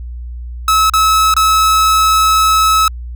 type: tone with dropouts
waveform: 45% pulse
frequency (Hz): 1294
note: E6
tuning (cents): -32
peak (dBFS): -8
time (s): 0.68-2.88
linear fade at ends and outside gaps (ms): 2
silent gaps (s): 0.898-0.936 / 1.34-1.365
effects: added 60 Hz sine -23 dBFS peak until 3.15 s